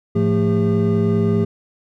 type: tone cluster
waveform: triangle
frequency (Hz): 107.2 / 172.1 / 222.2 / 403.3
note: A2 / F3 / A3 / G4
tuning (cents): -45 / -25 / +17 / +49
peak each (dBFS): -18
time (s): 0.15-1.45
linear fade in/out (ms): 10
effects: none